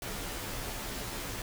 pink noise with comb filter, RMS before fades -38 dBFS, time 0.02-1.42 s, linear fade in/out 2 ms, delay 13 ms, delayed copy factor -0.9, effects none

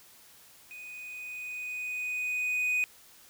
triangle tone with level ramp, 2489 Hz, D#7, in tune, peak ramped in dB -41 to -23 dBFS, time 0.71-2.84 s, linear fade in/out 0 ms, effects white hiss -56 dBFS RMS until 3.29 s

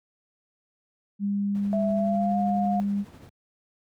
sine tone, 201.3 Hz, G3, 46 cents sharp, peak -23 dBFS, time 1.19-3.05 s, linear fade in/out 50 ms
brown noise with tremolo, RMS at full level -41 dBFS, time 1.55-3.29 s, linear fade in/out 0 ms, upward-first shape triangle, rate 12 Hz, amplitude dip 45%
sine tone with pitch glide, 659.3 to 710.7 Hz, E5 to F5, 0 to +30 cents, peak -25 dBFS, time 1.73-2.8 s, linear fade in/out 0 ms, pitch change +130 cents, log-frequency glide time 1.91-2.39 s
effects high-pass 100 Hz 12 dB/octave

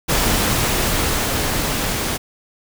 pink noise with level ramp, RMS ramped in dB -17 to -22 dBFS, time 0.08-2.18 s, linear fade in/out 20 ms, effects none

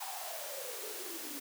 white noise with high-pass filter sweep, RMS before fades -42 dBFS, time 0-1.4 s, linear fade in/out 10 ms, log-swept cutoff 850 to 280 Hz, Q 9.7, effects none

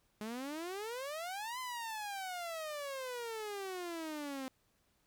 sawtooth exponential two-way sweep, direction up then down, 207.7 to 1033 to 258.9 Hz, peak -36 dBFS, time 0.21-4.48 s, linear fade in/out 0 ms, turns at 1.59 s, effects pink hiss -75 dBFS RMS until 5.06 s

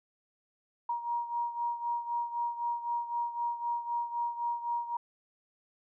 sine beating tone pair, 946 / 949.9 Hz, A#5 / A#5, +25 / +32 cents, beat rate 3.9 Hz, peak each -32 / -37 dBFS, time 0.89-4.97 s, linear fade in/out 5 ms, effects none

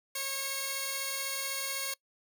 5% pulse tone pair together, 544 / 2192 Hz, C#5 / C#7, -33 / -20 cents, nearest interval 2 octaves, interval 2413 cents, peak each -25 dBFS, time 0.15-1.94 s, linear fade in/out 5 ms, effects noise-tail reverb RT60 0.1 s tail -22 dB re dry

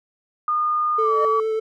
sine tone with pitch glide, 1220 to 1144.9 Hz, D#6 to D6, -34 to -44 cents, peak -18 dBFS, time 0.48-1.4 s, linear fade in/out 2 ms, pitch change -110 cents, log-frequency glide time 1.01-1.13 s
triangle tone with vibrato, 440 Hz, A4, in tune, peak -18 dBFS, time 0.98-1.6 s, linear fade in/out 10 ms, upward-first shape sine, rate 8.6 Hz, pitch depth 10 cents each way
triangle tone with exponential growth, 607 Hz, D#5, 43 cents flat, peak -19 dBFS, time 0.99-1.25 s, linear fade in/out 1 ms, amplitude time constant 55 ms
effects none

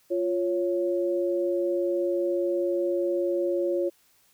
sine tone pair together, 349.2 / 554.3 Hz, F4 / C#5, 0 / 0 cents, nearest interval minor sixth, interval 800 cents, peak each -25 / -27 dBFS, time 0.1-3.9 s, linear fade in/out 20 ms, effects white hiss -63 dBFS RMS until 4.33 s

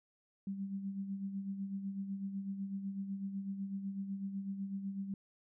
sine tone with tremolo, 196 Hz, G3, in tune, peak -35 dBFS, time 0.47-5.14 s, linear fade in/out 2 ms, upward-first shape sine, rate 8 Hz, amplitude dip 55%, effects none

